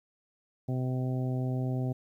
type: harmonic tone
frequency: 128.3 Hz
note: C3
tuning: 34 cents flat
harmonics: 1 / 2 / 3 / 4 / 5 / 6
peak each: -29 / -35 / -41 / -45 / -43 / -47 dBFS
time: 0.68-1.93 s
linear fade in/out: 10 ms
effects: 11-bit